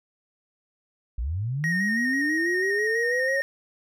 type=linear sweep; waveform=sine; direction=up; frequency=50.7 to 557 Hz; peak=-25 dBFS; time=1.18-3.41 s; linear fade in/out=5 ms
type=tone with vibrato; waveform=triangle; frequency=1862 Hz; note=A#6; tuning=2 cents flat; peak=-22 dBFS; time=1.64-3.42 s; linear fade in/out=0 ms; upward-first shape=square; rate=6.1 Hz; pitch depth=22 cents each way
effects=none